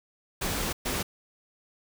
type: noise bursts at uneven times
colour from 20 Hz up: pink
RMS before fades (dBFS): -30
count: 2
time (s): 0.41-0.73 / 0.85-1.03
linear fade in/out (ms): 10
effects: none